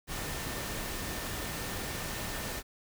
sine tone in noise, 1800 Hz, A6, 39 cents sharp, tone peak -48 dBFS, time 0.07-2.63 s, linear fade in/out 50 ms, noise pink, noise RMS -37 dBFS, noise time 0.07-2.63 s, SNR -14 dB, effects none

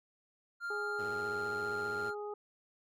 triangle tone, 1396.9 Hz, F6, in tune, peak -34 dBFS, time 0.6-2.15 s, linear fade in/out 50 ms
harmonic tone, 415.3 Hz, G#4, in tune, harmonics 1 / 2 / 3, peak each -39 / -45 / -49 dBFS, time 0.7-2.34 s, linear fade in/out 5 ms
10% pulse tone with vibrato, 102.6 Hz, G#2, 21 cents flat, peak -38 dBFS, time 0.98-2.11 s, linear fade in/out 20 ms, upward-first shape sine, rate 15 Hz, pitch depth 260 cents each way
effects none

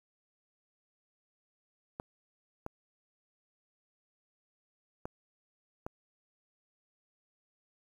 clicks, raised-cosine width 1 ms, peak -24 dBFS, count 4, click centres 1.999 / 2.664 / 5.055 / 5.865 s, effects 9-bit

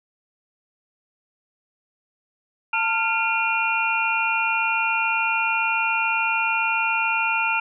sine tone cluster, 893 / 1389 / 2413 / 2740 Hz, A5 / F6 / D7 / F7, +25 / -10 / +46 / -34 cents, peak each -25 dBFS, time 2.73-7.6 s, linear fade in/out 5 ms, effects none

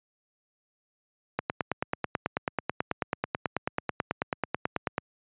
click train, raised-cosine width 0.5 ms, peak -11 dBFS, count 34, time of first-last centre 1.39-4.981 s, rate 9.19 Hz, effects high-pass 100 Hz 12 dB/octave + resampled to 8000 Hz

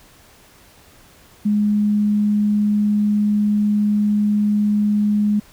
sine tone, 208.3 Hz, G#3, 5 cents sharp, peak -14 dBFS, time 1.45-5.4 s, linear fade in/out 10 ms, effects pink hiss -49 dBFS RMS until 5.52 s

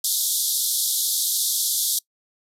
white band-pass noise, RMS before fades -23 dBFS, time 0.04-1.99 s, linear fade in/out 5 ms, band 3400 to 14000 Hz, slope 96 dB/octave, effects noise-tail reverb RT60 0.1 s tail -24 dB re dry

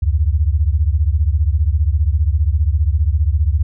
sine beating tone pair, 70.7 / 85.7 Hz, C#2 / F2, +35 / -32 cents, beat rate 15 Hz, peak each -14 / -16 dBFS, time 0.02-3.63 s, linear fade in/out 10 ms, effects none

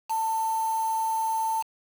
sine tone with quantisation, 891 Hz, A5, 22 cents sharp, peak -24 dBFS, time 0.09-1.63 s, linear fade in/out 20 ms, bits 6, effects none

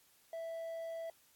triangle tone, 659.3 Hz, E5, in tune, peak -38 dBFS, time 0.33-1.1 s, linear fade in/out 2 ms, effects white hiss -68 dBFS RMS until 1.35 s + AAC 64 kbps

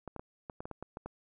clicks, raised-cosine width 1 ms, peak -27 dBFS, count 10, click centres 0.077 / 0.163 / 0.195 / 0.498 / 0.605 / 0.655 / 0.713 / 0.826 / 0.971 / 1.06 s, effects none

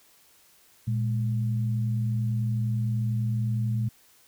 sine tone pair together, 116.57 / 207.7 Hz, A#2 / G#3, 0 / 0 cents, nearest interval minor seventh, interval 1000 cents, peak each -24 / -33 dBFS, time 0.87-3.89 s, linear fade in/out 10 ms, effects white hiss -59 dBFS RMS until 4.27 s

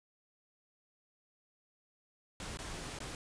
pink noise with dropouts, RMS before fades -43 dBFS, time 2.4-3.15 s, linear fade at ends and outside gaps 1 ms, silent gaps 2.572-2.589 / 2.988-3.003 s, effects resampled to 22050 Hz

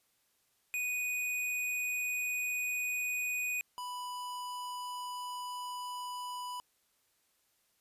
square tone pair in turn, 2481 / 989.7 Hz, D#7 / B5, -6 / +3 cents, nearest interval octave + major third, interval 1591 cents, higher first, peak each -33 / -39 dBFS, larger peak first, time 0.74-3.61 / 3.78-6.6 s, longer first, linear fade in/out 0 ms, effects white hiss -74 dBFS RMS until 7.8 s + resampled to 32000 Hz

